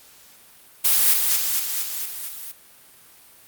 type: noise with echo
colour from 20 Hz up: blue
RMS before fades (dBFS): -17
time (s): 0.84-1.14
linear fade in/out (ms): 10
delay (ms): 230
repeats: 6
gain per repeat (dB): -3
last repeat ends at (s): 2.52
effects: white hiss -50 dBFS RMS until 3.47 s + Opus 48 kbps